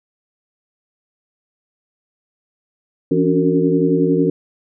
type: tone cluster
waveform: sine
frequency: 167.1 / 275.8 / 286.7 / 368.8 / 456.5 Hz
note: E3 / C#4 / D4 / F#4 / A#4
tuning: +24 / -9 / -42 / -6 / -36 cents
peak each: -19 dBFS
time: 3.11-4.3 s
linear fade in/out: 5 ms
effects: none